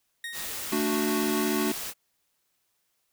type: tone with exponential decay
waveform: 30% pulse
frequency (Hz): 1864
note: A#6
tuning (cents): -1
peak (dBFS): -29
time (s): 0.24-0.84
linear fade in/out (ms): 2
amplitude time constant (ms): 130
type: noise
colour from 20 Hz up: white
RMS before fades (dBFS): -35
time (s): 0.32-1.94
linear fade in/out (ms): 50
type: chord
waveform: square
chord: D major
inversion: second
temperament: equal with one note detuned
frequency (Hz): 221.1 / 293.7 / 370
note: A3 / D4 / F#4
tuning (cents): +9 / 0 / 0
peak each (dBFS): -30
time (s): 0.72-1.72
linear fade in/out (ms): 5
effects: white hiss -74 dBFS RMS until 3.12 s